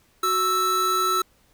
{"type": "tone pair together", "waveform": "square", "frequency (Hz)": [370, 1318.5], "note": ["F#4", "E6"], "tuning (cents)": [0, 0], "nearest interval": "octave + minor seventh", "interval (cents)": 2200, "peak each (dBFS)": [-29, -21], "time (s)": [0.23, 1.22], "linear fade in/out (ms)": 5, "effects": ["pink hiss -61 dBFS RMS until 1.53 s"]}